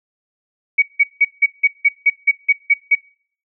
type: tone bursts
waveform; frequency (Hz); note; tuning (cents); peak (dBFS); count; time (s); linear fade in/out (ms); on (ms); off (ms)
sine; 2255; C#7; +29; -8; 11; 0.78-2.953; 10; 43; 170
effects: noise-tail reverb RT60 0.5 s tail -23 dB re dry